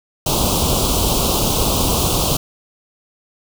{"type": "band-stop noise", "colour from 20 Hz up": "pink", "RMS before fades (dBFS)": -17, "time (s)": [0.26, 2.37], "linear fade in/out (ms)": 5, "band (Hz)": [1200, 2800], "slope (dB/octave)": 48, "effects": []}